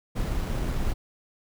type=noise with sample-and-hold; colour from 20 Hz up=brown; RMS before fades=-27 dBFS; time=0.15-0.94 s; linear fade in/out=20 ms; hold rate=8820 Hz; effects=none